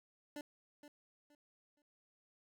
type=tone with echo; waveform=25% pulse; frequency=293.7 Hz; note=D4; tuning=in tune; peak=-40 dBFS; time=0.36-0.41 s; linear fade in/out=2 ms; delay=470 ms; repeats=3; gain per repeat=-11 dB; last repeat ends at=1.82 s; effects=none